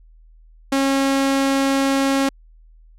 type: tone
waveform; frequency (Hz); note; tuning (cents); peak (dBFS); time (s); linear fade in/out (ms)
sawtooth; 272.6; C#4; -29; -12; 0.72-2.29; 5
effects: added 40 Hz sine -45 dBFS peak until 2.98 s + low-pass 11000 Hz 12 dB/octave